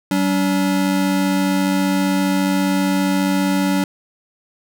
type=tone pair together; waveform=square; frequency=190.48 / 285.4 Hz; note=G3 / D4; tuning=-49 / -49 cents; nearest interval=perfect fifth; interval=700 cents; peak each=-19 dBFS; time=0.11-3.84 s; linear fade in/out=2 ms; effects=none